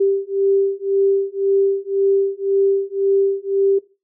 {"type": "beating tone pair", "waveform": "sine", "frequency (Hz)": [392, 393.9], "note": ["G4", "G4"], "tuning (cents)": [0, 8], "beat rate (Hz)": 1.9, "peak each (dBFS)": -18, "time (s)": [0, 3.79], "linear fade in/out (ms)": 10, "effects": ["noise-tail reverb RT60 0.3 s tail -19 dB re dry"]}